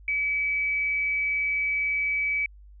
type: tone with amplitude modulation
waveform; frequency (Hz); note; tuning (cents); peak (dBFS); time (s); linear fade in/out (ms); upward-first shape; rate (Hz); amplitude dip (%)
sine; 2288; D7; -46; -22; 0.08-2.46; 2; sine; 178; 25
effects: added 50 Hz sine -46 dBFS peak until 2.8 s